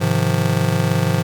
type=chord; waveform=square; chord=F minor seventh; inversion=first; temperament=just; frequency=104.77 / 130.96 / 157.15 / 174.61 Hz; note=Ab2 / C3 / Eb3 / F3; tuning=+16 / +2 / +18 / 0 cents; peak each=-22 dBFS; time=0-1.23 s; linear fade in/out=20 ms; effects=none